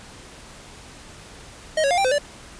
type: tone with pitch steps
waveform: square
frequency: 626 / 554 / 707 / 787 / 513 / 581 Hz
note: D#5 / C#5 / F5 / G5 / C5 / D5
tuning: +10 / -1 / +21 / +7 / -34 / -19 cents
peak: -18 dBFS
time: 1.77-2.184 s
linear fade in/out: 5 ms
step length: 69 ms
effects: pink hiss -43 dBFS RMS until 2.59 s + resampled to 22050 Hz